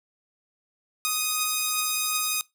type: beating tone pair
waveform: 5% pulse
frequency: 1244.5 / 1247.2 Hz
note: D#6 / D#6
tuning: 0 / +4 cents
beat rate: 2.7 Hz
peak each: -21 / -13 dBFS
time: 1.05-2.41 s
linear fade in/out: 0 ms
effects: noise-tail reverb RT60 0.2 s tail -22 dB re dry